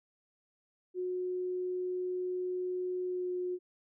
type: tone with pitch glide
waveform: sine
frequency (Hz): 364.3 to 361.2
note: F#4 to F#4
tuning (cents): -27 to -42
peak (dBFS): -32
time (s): 0.94-3.59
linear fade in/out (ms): 50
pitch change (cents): -15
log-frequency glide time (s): 3.04-3.31
effects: none